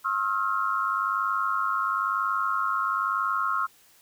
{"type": "tone cluster", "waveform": "sine", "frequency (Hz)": [1078, 1285, 1386], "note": ["C#6", "E6", "F6"], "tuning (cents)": [-49, -45, -14], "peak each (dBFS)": -28, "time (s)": [0.04, 3.67], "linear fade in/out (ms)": 20, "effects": ["white hiss -58 dBFS RMS until 4.01 s"]}